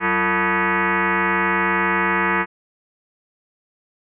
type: tone with frequency modulation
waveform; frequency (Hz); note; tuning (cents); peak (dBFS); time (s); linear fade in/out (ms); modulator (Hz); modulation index
sine; 344.1; F4; -26; -16; 0-2.46; 50; 266; 7.2
effects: none